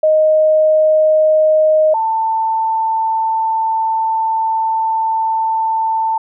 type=tone pair in turn; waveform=sine; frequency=622.3 / 890.7 Hz; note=D#5 / A5; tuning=0 / +21 cents; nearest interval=tritone; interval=621 cents; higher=second; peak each=-8 / -13 dBFS; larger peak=first; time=0.03-1.94 / 1.94-6.18 s; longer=second; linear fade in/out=5 ms; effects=none